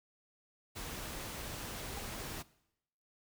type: noise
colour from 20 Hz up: pink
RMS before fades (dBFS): -43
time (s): 0.75-2.43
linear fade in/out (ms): 20
type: tone with exponential decay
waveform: triangle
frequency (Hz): 805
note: G5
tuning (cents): +46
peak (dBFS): -38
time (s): 1.97-2.05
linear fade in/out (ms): 2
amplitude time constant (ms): 16
effects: noise-tail reverb RT60 0.8 s tail -20 dB re dry